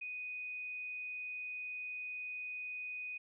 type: tone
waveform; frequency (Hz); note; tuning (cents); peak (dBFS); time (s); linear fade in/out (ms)
sine; 2489; D#7; 0; -40; 0.01-3.18; 10
effects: none